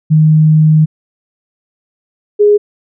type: tone pair in turn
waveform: sine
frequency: 155.56 / 414.4 Hz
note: D#3 / G#4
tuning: 0 / -4 cents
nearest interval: octave + perfect fourth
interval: 1696 cents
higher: second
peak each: -4 dBFS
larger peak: neither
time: 0.1-0.86 / 2.39-2.58 s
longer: first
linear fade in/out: 20 ms
effects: none